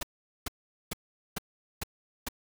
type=noise bursts; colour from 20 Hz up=pink; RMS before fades=-33 dBFS; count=6; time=0.01-2.286 s; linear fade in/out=5 ms; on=21 ms; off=430 ms; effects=none